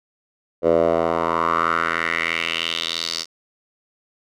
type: tone with band-pass filter sweep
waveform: 10% pulse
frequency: 83.1 Hz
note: E2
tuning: 15 cents sharp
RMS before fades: -21 dBFS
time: 0.62-3.26 s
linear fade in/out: 50 ms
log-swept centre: 520 to 5100 Hz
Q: 3.7
effects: none